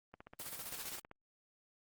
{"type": "click train", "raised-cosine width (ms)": 0.5, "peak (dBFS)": -36, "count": 16, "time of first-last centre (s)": [0.14, 1.114], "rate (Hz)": 15.4}
{"type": "noise with tremolo", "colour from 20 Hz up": "white", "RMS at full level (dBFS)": -43, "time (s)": [0.39, 1], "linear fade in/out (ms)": 10, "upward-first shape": "square", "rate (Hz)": 15, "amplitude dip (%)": 50}
{"effects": ["Opus 24 kbps"]}